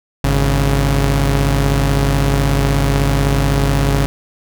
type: tone pair together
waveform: sawtooth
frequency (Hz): 51.66 / 138.8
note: G#1 / C#3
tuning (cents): -8 / +3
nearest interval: octave + perfect fourth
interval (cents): 1711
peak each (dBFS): -11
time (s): 0.24-4.06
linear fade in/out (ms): 0
effects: none